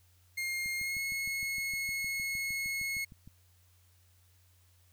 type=tone with pitch glide; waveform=40% pulse; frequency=2129 to 2176 Hz; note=C7 to C#7; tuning=+30 to -33 cents; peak=-32 dBFS; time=0.37-3.05 s; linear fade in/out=10 ms; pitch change=+37 cents; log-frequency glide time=0.76-1 s
type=click train; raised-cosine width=5 ms; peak=-38 dBFS; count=18; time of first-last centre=0.66-3.275 s; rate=6.5 Hz
effects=added 89 Hz sine -63 dBFS peak until 4.92 s + white hiss -69 dBFS RMS until 4.92 s